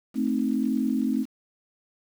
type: chord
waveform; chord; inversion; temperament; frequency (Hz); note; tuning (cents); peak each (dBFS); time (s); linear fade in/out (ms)
sine; A diminished; none; equal; 220 / 261.6 / 311.1; A3 / C4 / Eb4; 0 / 0 / 0; -26 / -25 / -30; 0.14-1.26; 50
effects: 8-bit